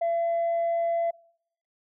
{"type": "tone", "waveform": "sine", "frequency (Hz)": 676, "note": "E5", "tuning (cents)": 43, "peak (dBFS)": -21, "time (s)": [0.01, 1.11], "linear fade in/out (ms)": 10, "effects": ["noise-tail reverb RT60 0.7 s tail -26 dB re dry", "tanh soft clip ceiling -21 dBFS"]}